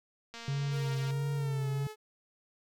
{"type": "click train", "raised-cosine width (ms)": 0.2, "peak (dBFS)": -28, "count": 179, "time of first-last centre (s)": [0.34, 1.107], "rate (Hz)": 232}
{"type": "tone with vibrato", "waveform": "triangle", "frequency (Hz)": 137.7, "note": "C#3", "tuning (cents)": -11, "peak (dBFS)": -28, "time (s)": [0.48, 1.87], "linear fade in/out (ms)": 2, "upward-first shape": "sine", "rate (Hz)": 1.5, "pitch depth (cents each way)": 45}
{"type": "tone with pitch glide", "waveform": "sawtooth", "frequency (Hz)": [466.2, 430], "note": ["A#4", "A4"], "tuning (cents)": [0, -40], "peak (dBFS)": -38, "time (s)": [0.7, 1.96], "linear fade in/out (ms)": 50, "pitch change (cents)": -140, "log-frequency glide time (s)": [1.35, 1.69]}
{"effects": []}